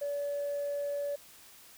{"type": "tone", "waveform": "sine", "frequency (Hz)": 573, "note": "D5", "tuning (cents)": -43, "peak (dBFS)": -30, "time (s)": [0.01, 1.16], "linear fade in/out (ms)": 10, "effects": ["tanh soft clip ceiling -28 dBFS", "white hiss -55 dBFS RMS until 1.77 s"]}